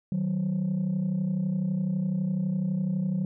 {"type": "tone pair together", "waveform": "sine", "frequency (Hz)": [155.56, 187.53], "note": ["D#3", "F#3"], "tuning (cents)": [0, 24], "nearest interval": "minor third", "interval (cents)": 324, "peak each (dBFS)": [-28, -24], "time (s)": [0.12, 3.25], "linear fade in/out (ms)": 2, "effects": ["tanh soft clip ceiling -22 dBFS"]}